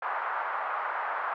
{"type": "band-pass noise", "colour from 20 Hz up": "pink", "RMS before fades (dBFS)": -32, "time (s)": [0.02, 1.34], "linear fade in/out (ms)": 5, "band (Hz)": [800, 1500], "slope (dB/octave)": 24, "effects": []}